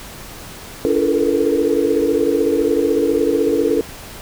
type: tone cluster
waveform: sine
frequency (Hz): 287.5 / 339.5 / 429.5 / 445.5 / 479.4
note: D4 / F4 / A4 / A4 / A#4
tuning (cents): -37 / -49 / -42 / +22 / +48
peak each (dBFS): -20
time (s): 0.85-3.81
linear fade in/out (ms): 0
effects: pink hiss -35 dBFS RMS until 4.21 s